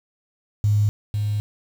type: tone pair in turn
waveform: sine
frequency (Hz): 104.3 / 104.67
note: G#2 / G#2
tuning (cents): +8 / +14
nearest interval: unison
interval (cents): 6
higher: second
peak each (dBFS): -15 / -20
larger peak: first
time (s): 0.64-0.89 / 1.14-1.4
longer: second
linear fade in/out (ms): 0
effects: 7-bit